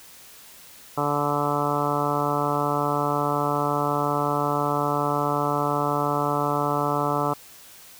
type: harmonic tone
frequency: 145.5 Hz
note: D3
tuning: 16 cents flat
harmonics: 1 / 2 / 3 / 4 / 5 / 6 / 7 / 8 / 9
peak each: -30 / -30 / -30 / -30 / -30 / -30 / -30 / -30 / -30 dBFS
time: 0.97-7.34 s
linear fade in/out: 10 ms
effects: white hiss -47 dBFS RMS until 7.99 s